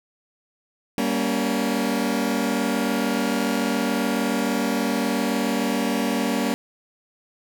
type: chord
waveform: sawtooth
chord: G diminished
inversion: none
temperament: just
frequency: 196 / 235.2 / 282.2 Hz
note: G3 / Bb3 / Db4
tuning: 0 / +16 / +31 cents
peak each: -23 / -20 / -22 dBFS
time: 0.98-6.54 s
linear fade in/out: 0 ms
effects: none